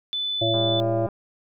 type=tone; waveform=sine; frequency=3499 Hz; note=A7; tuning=10 cents flat; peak=-24 dBFS; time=0.13-0.8 s; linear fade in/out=0 ms
type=harmonic tone; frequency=112.7 Hz; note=A2; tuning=42 cents sharp; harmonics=1 / 3 / 5 / 6; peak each=-26 / -26 / -26 / -26 dBFS; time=0.41-1.07 s; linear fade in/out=10 ms
type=click train; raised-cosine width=1 ms; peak=-23 dBFS; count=111; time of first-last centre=0.54-1.087 s; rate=201 Hz
effects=none